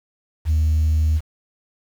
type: tone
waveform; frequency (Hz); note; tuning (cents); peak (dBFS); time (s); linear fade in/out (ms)
sine; 78; D#2; +5; -13; 0.45-1.21; 50
effects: tanh soft clip ceiling -12 dBFS + 7-bit